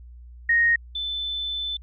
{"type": "tone pair in turn", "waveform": "sine", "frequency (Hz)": [1864.7, 3520], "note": ["A#6", "A7"], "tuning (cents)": [0, 0], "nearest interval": "major seventh", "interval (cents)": 1100, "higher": "second", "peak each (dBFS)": [-16, -26], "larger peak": "first", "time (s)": [[0.49, 0.76], [0.95, 1.77]], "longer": "second", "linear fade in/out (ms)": 5, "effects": ["added 60 Hz sine -41 dBFS peak until 1.82 s"]}